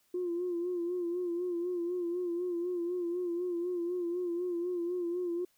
sine tone with vibrato, 351 Hz, F4, 9 cents sharp, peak -30 dBFS, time 0.14-5.45 s, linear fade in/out 5 ms, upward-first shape sine, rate 4 Hz, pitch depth 57 cents each way, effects tanh soft clip ceiling -26 dBFS + white hiss -71 dBFS RMS until 5.57 s

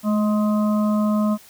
harmonic tone with a mistuned harmonic, 209.5 Hz, G#3, 15 cents sharp, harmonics 1 / 3 / 5 / 6, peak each -17 / -27 / -31 / -33 dBFS, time 0.03-1.38 s, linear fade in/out 50 ms, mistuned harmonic 1, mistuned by +28 cents, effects white hiss -48 dBFS RMS until 1.49 s

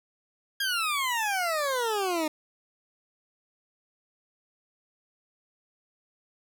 20% pulse exponential sweep, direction down, 1644 to 301.3 Hz, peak -21 dBFS, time 0.6-2.28 s, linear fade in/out 5 ms, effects none

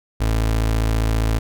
30% pulse tone, 55 Hz, A1, in tune, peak -14 dBFS, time 0.2-1.39 s, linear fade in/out 10 ms, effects none

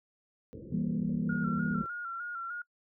pink low-pass noise, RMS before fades -43 dBFS, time 0.53-1.86 s, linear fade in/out 0 ms, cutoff 530 Hz, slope 96 dB/octave
sine chord, E diminished, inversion none, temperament just, 164.81 / 197.78 / 237.3 Hz, E3 / G3 / Bb3, 0 / +16 / +31 cents, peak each -33 dBFS, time 0.72-1.82 s, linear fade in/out 5 ms
sine tone with vibrato, 1396.9 Hz, F6, in tune, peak -35 dBFS, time 1.29-2.62 s, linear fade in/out 5 ms, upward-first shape square, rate 3.3 Hz, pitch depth 43 cents each way
effects noise-tail reverb RT60 0.1 s tail -25 dB re dry + high-pass 80 Hz 12 dB/octave

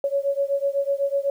sine beating tone pair, 554.4 / 562.4 Hz, C#5 / C#5, 0 / +25 cents, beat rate 8 Hz, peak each -23 / -24 dBFS, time 0.04-1.3 s, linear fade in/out 2 ms, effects 9-bit

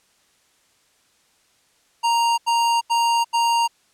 square tone bursts, 932.3 Hz, A#5, in tune, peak -17 dBFS, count 4, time 2.03-3.679 s, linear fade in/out 20 ms, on 350 ms, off 83 ms, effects white hiss -61 dBFS RMS until 3.93 s + low-pass 9000 Hz 12 dB/octave

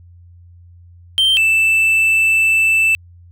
triangle tone pair in turn, 3136 / 2647 Hz, G7 / E7, 0 / +7 cents, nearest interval minor third, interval 293 cents, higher first, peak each -9 dBFS, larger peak neither, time 1.18-1.37 / 1.37-2.95 s, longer second, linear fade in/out 0 ms, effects added 87 Hz sine -40 dBFS peak until 3.31 s

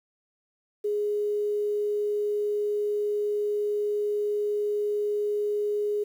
sine tone, 415.6 Hz, G#4, 1 cent sharp, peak -24 dBFS, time 0.84-6.04 s, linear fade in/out 10 ms, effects 9-bit

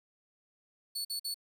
sawtooth tone bursts, 4435 Hz, C#8, in tune, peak -31 dBFS, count 3, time 0.95-1.344 s, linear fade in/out 10 ms, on 100 ms, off 47 ms, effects 11-bit

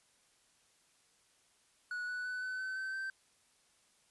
triangle tone with pitch steps, 1467 / 1481.5 / 1496.1 / 1510.9 / 1525.8 / 1540.8 / 1556 Hz, F#6 / F#6 / F#6 / F#6 / G6 / G6 / G6, -15 / +2 / +19 / +36 / -47 / -30 / -13 cents, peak -35 dBFS, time 1.91-3.1 s, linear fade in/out 2 ms, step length 170 ms, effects white hiss -70 dBFS RMS until 4.1 s + resampled to 24000 Hz

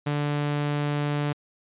sawtooth tone, 146.3 Hz, D3, 6 cents flat, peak -20 dBFS, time 0.06-1.33 s, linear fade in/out 10 ms, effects resampled to 8000 Hz

